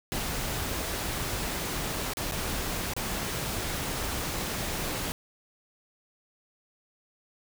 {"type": "noise with dropouts", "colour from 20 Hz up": "pink", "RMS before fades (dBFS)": -32, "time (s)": [0.12, 5.12], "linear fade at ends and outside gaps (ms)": 0, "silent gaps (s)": [[2.135, 2.17], [2.313, 2.321], [2.936, 2.965]], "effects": []}